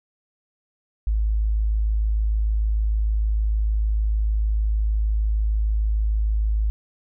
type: tone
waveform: sine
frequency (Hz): 53.3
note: G#1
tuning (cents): +46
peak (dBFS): -18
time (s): 1.07-6.7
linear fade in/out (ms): 0
effects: none